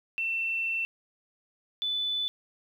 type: tone pair in turn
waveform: sine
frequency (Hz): 2688 / 3492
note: E7 / A7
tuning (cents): +33 / -14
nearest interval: perfect fourth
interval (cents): 453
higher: second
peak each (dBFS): -27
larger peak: neither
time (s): 0.18-0.85 / 1.82-2.28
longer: first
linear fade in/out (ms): 0
effects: 10-bit